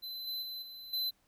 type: tone with level steps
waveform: square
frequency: 4039 Hz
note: B7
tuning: 38 cents sharp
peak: -40 / -36 / -40 / -46 / -32 dBFS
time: 0.02-1.11 s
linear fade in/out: 20 ms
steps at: 0.27 / 0.42 / 0.62 / 0.93 s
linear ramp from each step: 5 ms
effects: pink hiss -72 dBFS RMS until 1.27 s